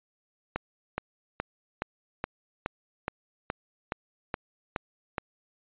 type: click train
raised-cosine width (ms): 0.5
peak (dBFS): -14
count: 12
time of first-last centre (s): 0.56-5.182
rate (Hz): 2.38
effects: resampled to 8000 Hz